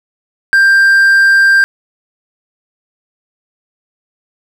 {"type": "tone", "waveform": "triangle", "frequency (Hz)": 1585, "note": "G6", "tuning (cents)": 19, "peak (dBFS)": -3, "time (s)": [0.53, 1.64], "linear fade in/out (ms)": 0, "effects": []}